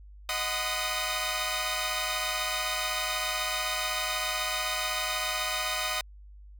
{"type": "tone cluster", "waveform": "10% pulse", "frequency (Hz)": [625, 739, 1019, 1234], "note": ["D#5", "F#5", "C6", "D#6"], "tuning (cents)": [8, -2, -46, -15], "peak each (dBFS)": -26, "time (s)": [0.29, 6.01], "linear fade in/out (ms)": 2, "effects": ["added 50 Hz sine -46 dBFS peak until 6.59 s"]}